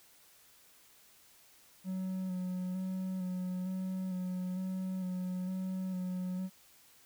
triangle tone with vibrato, 185 Hz, F#3, in tune, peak -32 dBFS, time 1.84-6.5 s, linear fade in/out 50 ms, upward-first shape square, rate 1.1 Hz, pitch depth 20 cents each way, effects white hiss -62 dBFS RMS until 7.05 s

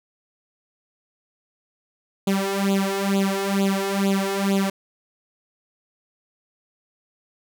sawtooth tone with flanger, 196 Hz, G3, in tune, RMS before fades -22 dBFS, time 2.27-4.7 s, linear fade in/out 5 ms, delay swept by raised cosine 0.27 to 2.37 ms, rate 2.2 Hz, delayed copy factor +0.9, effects none

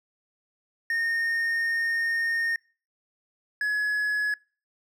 triangle tone pair in turn, 1838 / 1691.1 Hz, A#6 / G#6, -25 / +31 cents, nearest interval minor second, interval 144 cents, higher first, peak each -22 dBFS, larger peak neither, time 0.9-2.56 / 3.61-4.34 s, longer first, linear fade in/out 2 ms, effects noise-tail reverb RT60 0.4 s tail -26 dB re dry

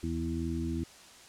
harmonic tone with a mistuned harmonic, 82.41 Hz, E2, in tune, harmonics 1 / 2 / 3 / 4, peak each -35 / -38 / -36 / -36 dBFS, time 0.03-0.84 s, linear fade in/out 5 ms, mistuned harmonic 1, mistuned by -51 cents, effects white hiss -53 dBFS RMS until 1.28 s + low-pass 8000 Hz 12 dB/octave

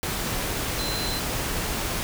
sine tone in noise, 4071 Hz, C8, 48 cents flat, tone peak -31 dBFS, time 0.79-1.19 s, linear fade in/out 0 ms, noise pink, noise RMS -28 dBFS, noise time 0.03-2.03 s, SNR -6 dB, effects none

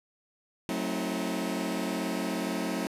sawtooth chord, F# diminished seventh, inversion none, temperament just, 185 / 222 / 266.4 / 319.7 Hz, F#3 / A3 / C4 / Eb4, 0 / +16 / +31 / +47 cents, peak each -31 dBFS, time 0.69-2.87 s, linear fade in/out 0 ms, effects resampled to 32000 Hz

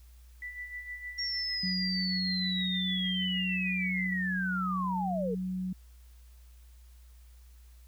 sine tone with tremolo, 1975.5 Hz, B6, in tune, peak -36 dBFS, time 0.42-4.14 s, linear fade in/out 2 ms, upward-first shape sine, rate 6.5 Hz, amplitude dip 60%
sine linear sweep, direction down, 5580 to 423.2 Hz, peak -31 dBFS, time 1.18-5.35 s, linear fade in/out 10 ms
sine tone, 185 Hz, F#3, in tune, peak -31 dBFS, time 1.63-5.73 s, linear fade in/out 5 ms
effects added 60 Hz sine -51 dBFS peak until 7.87 s + white hiss -66 dBFS RMS until 7.87 s

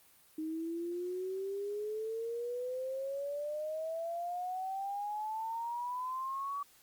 sine exponential sweep, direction up, 311.2 to 1145 Hz, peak -35 dBFS, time 0.38-6.63 s, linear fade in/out 5 ms, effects white hiss -63 dBFS RMS until 6.82 s + Opus 32 kbps

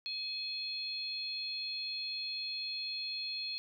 harmonic tone, 848 Hz, G#5, 36 cents sharp, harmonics 3 / 4 / 5, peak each -44 / -46 / -37 dBFS, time 0.06-3.58 s, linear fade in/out 0 ms, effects none

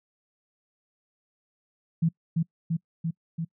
sine tone with echo, 164.81 Hz, E3, in tune, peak -19 dBFS, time 2.02-2.09 s, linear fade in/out 10 ms, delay 340 ms, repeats 4, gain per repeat -2 dB, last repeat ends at 3.45 s, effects noise-tail reverb RT60 0.1 s tail -25 dB re dry

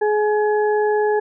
harmonic tone, 422.2 Hz, G#4, 29 cents sharp, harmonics 1 / 2 / 4, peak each -16 / -22 / -28 dBFS, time 0.01-1.2 s, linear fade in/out 10 ms, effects none

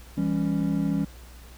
triangle chord, C# diminished, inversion first, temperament just, 166.31 / 199.57 / 277.2 Hz, E3 / G3 / C#4, +16 / +31 / 0 cents, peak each -25 dBFS, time 0.17-1.05 s, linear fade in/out 10 ms, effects added 60 Hz sine -44 dBFS peak until 1.57 s + pink hiss -51 dBFS RMS until 1.57 s

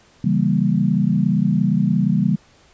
sine chord, C# diminished seventh, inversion none, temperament equal, 138.59 / 164.81 / 196 / 233.1 Hz, C#3 / E3 / G3 / Bb3, 0 / 0 / 0 / 0 cents, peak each -22 / -20 / -18 / -22 dBFS, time 0.24-2.36 s, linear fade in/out 5 ms, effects pink hiss -53 dBFS RMS until 2.73 s + resampled to 16000 Hz

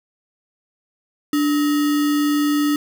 sine tone with sample-and-hold, 293.7 Hz, D4, in tune, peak -15 dBFS, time 1.33-2.76 s, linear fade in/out 2 ms, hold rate 1575 Hz, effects none

